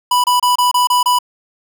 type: tone bursts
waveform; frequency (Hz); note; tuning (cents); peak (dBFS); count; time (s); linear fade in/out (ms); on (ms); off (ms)
square; 987.8; B5; 0; -11; 7; 0.11-1.188; 5; 130; 28
effects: none